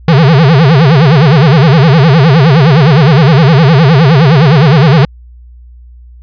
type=tone with vibrato; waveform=square; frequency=148.6 Hz; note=D3; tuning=21 cents sharp; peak=-3 dBFS; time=0.08-5.05 s; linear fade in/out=2 ms; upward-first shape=sine; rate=9.7 Hz; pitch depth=250 cents each way; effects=added 60 Hz sine -31 dBFS peak until 6.22 s + resampled to 11025 Hz